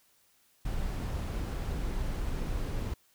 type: noise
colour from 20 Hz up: brown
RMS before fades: -33 dBFS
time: 0.65-2.94 s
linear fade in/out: 5 ms
effects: white hiss -67 dBFS RMS until 3.14 s